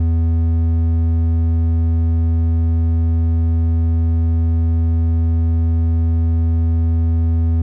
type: tone with hard clipping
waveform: sine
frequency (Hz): 82.41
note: E2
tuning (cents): 0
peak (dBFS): -14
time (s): 0-7.62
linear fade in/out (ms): 5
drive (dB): 6
effects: none